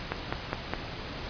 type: click train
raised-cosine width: 0.5 ms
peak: -13 dBFS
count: 4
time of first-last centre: 0.12-0.736 s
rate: 4.87 Hz
effects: pink hiss -38 dBFS RMS until 1.29 s + resampled to 11025 Hz